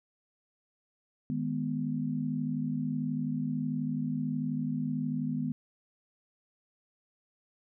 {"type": "chord", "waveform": "sine", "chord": "G# minor", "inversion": "second", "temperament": "equal with one note detuned", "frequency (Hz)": [155.56, 208.4, 246.9], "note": ["D#3", "G#3", "B3"], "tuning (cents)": [0, 6, 0], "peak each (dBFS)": [-34, -36, -32], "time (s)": [1.3, 5.52], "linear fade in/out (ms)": 0, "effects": []}